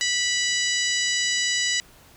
harmonic tone, 983 Hz, B5, 8 cents flat, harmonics 2 / 3 / 4 / 5 / 6 / 7 / 8, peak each -26 / -28 / -29 / -30 / -31 / -31 / -32 dBFS, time 0.01-1.8 s, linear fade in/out 0 ms, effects pink hiss -52 dBFS RMS until 2.16 s

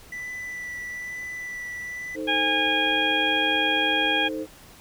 triangle tone with vibrato, 1977 Hz, B6, 1 cent sharp, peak -30 dBFS, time 0.12-2.16 s, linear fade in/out 5 ms, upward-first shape sine, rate 1.1 Hz, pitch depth 14 cents each way
sine chord, A diminished, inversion second, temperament equal with one note detuned, 312.6 / 440 / 523.3 Hz, Eb4 / A4 / C5, +8 / 0 / 0 cents, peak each -30 / -34 / -33 dBFS, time 2.14-4.47 s, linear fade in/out 50 ms
harmonic tone, 818 Hz, G#5, 26 cents flat, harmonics 1 / 2 / 3 / 4, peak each -28 / -26 / -26 / -25 dBFS, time 2.27-4.29 s, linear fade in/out 20 ms
effects pink hiss -49 dBFS RMS until 4.8 s

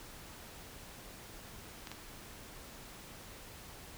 clicks, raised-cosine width 0.2 ms, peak -26 dBFS, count 2, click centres 1.872 / 1.916 s, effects pink hiss -51 dBFS RMS until 3.97 s

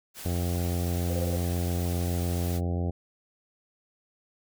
white noise, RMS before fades -41 dBFS, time 0.14-2.61 s, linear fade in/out 50 ms
harmonic tone, 87.31 Hz, F2, in tune, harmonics 1 / 2 / 3 / 4 / 5 / 6 / 7 / 8 / 9, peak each -27 / -33 / -37 / -39 / -41 / -43 / -44 / -45 / -46 dBFS, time 0.25-2.91 s, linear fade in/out 10 ms
sine tone bursts, 516 Hz, C5, 24 cents flat, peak -31 dBFS, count 5, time 1.1-1.36 s, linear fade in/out 2 ms, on 36 ms, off 20 ms
effects none

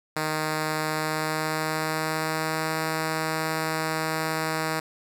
5% pulse tone with pitch glide, 155.56 to 158.74 Hz, D#3 to D#3, 0 to +35 cents, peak -14 dBFS, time 0.16-4.8 s, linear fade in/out 5 ms, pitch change +35 cents, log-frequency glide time 0.9-2.75 s, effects none

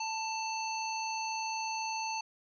harmonic tone, 886 Hz, A5, 12 cents sharp, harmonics 1 / 3 / 5 / 7, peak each -35 / -40 / -42 / -43 dBFS, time 0-2.21 s, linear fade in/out 5 ms, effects none

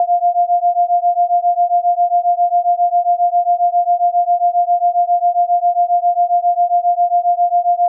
sine beating tone pair, 698.5 / 705.9 Hz, F5 / F5, 0 / +18 cents, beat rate 7.4 Hz, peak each -14 dBFS, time 0-7.88 s, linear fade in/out 2 ms, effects none

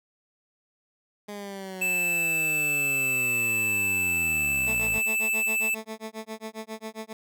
15% pulse linear sweep, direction down, 207.7 to 50.3 Hz, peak -29 dBFS, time 1.28-4.99 s, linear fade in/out 10 ms
square tone, 2637 Hz, E7, in tune, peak -24 dBFS, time 1.81-5.75 s, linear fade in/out 10 ms
15% pulse tone with tremolo, 220 Hz, A3, in tune, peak -26 dBFS, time 4.67-7.13 s, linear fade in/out 2 ms, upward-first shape sine, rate 7.4 Hz, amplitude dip 100%
effects none

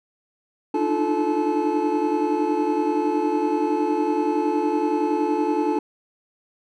triangle tone cluster, 297.6 / 308.3 / 348.1 / 435.8 / 862 Hz, D4 / D#4 / F4 / A4 / A5, +23 / -16 / -6 / -17 / -36 cents, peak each -24 dBFS, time 0.74-5.79 s, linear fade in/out 5 ms, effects none

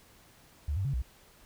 sine tone with pitch steps, 73.2 / 96.4 / 137.8 / 61.9 Hz, D2 / G2 / C#3 / B1, -5 / -28 / -10 / +5 cents, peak -28 dBFS, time 0.68-1.02 s, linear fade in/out 5 ms, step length 85 ms, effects pink hiss -59 dBFS RMS until 1.45 s

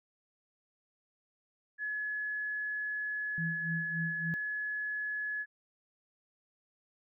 sine tone, 1700 Hz, G#6, 40 cents sharp, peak -33 dBFS, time 1.78-5.46 s, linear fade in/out 50 ms
sine tone with tremolo, 164.81 Hz, E3, in tune, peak -32 dBFS, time 3.38-4.34 s, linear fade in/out 0 ms, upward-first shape sine, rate 3.5 Hz, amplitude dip 85%
effects none

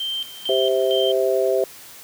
sine tone with tremolo, 3136 Hz, G7, in tune, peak -23 dBFS, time 0-1.12 s, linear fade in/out 5 ms, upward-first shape square, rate 2.2 Hz, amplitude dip 80%
harmonic tone, 130.81 Hz, C3, in tune, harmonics 3 / 4 / 5, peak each -20 / -21 / -22 dBFS, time 0.49-1.64 s, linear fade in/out 2 ms
effects white hiss -42 dBFS RMS until 2.03 s + high-pass 60 Hz 12 dB/octave

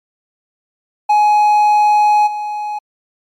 triangle tone with level steps, 839 Hz, G#5, 17 cents sharp, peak -6 / -17 dBFS, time 1.09-2.79 s, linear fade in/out 10 ms, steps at 2.26 s, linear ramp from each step 20 ms, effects MP3 96 kbps

